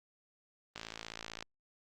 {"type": "click train", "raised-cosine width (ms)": 0.2, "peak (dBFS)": -24, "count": 38, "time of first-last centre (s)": [0.76, 1.425], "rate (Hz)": 55.6, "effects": ["Opus 32 kbps"]}